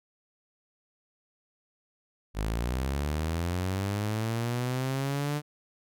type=linear sweep; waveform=sawtooth; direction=up; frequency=50 to 149.5 Hz; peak=-24 dBFS; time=2.34-5.42 s; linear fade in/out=50 ms; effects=none